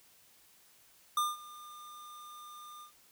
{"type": "tone with ADSR envelope", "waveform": "square", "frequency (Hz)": 1204, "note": "D6", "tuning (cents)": 43, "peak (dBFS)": -27, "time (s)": [1.17, 2.92], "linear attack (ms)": 3, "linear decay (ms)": 190, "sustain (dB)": -21, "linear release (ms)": 100, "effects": ["white hiss -63 dBFS RMS until 3.11 s"]}